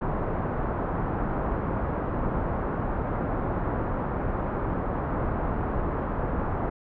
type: low-pass noise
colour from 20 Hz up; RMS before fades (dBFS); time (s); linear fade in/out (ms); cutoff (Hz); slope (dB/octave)
pink; -28; 0.01-6.7; 10; 1300; 24
effects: none